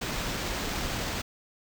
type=noise with sample-and-hold; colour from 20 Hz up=pink; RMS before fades=-32 dBFS; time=0.01-1.22 s; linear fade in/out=10 ms; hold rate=11025 Hz; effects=none